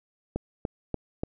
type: click train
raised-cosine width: 2 ms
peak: -15 dBFS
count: 4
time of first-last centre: 0.36-1.235 s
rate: 3.43 Hz
effects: none